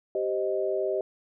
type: chord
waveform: sine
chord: C minor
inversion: second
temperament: equal with one note detuned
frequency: 388.8 / 523.3 / 622.3 Hz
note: G4 / C5 / Eb5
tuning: -14 / 0 / 0 cents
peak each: -28 / -32 / -29 dBFS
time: 0.15-1.01 s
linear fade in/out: 2 ms
effects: none